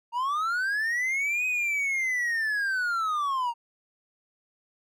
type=linear two-way sweep; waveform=triangle; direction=up then down; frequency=919 to 2524 to 919 Hz; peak=-23 dBFS; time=0.12-3.54 s; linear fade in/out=50 ms; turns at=1.46 s; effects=none